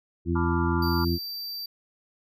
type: harmonic tone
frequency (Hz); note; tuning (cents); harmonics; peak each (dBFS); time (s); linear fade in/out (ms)
85.2; F2; -42; 1 / 2 / 3 / 4; -26 / -29 / -30 / -28; 0.25-1.19; 50
type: chord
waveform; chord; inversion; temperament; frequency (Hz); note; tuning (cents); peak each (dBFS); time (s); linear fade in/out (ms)
sine; B half-diminished seventh; third; equal; 880 / 987.8 / 1174.7 / 1396.9; A5 / B5 / D6 / F6; 0 / 0 / 0 / 0; -34; 0.35-1.05; 10
type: tone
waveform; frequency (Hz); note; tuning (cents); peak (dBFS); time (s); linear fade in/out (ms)
square; 4664; D8; -13; -33; 0.82-1.66; 5
effects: none